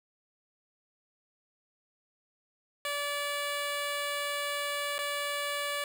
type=tone with dropouts; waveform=10% pulse; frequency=577 Hz; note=D5; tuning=31 cents flat; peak=-23 dBFS; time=2.85-5.84 s; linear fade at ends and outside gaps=1 ms; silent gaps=4.982-4.989 s; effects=none